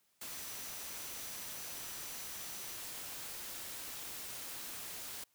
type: tone in noise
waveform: sine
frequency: 5920 Hz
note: F#8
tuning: in tune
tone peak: -54 dBFS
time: 0.3-2.77 s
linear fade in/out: 5 ms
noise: white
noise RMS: -45 dBFS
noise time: 0.21-5.24 s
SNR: -12 dB
effects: white hiss -75 dBFS RMS until 5.34 s